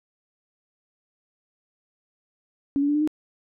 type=tone with pitch steps; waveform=sine; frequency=280 / 286.4 / 292.9 / 299.6 / 306.4 Hz; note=C#4 / D4 / D4 / D4 / D#4; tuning=+18 / -43 / -5 / +35 / -27 cents; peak=-19 dBFS; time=2.76-3.075 s; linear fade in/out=0 ms; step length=63 ms; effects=none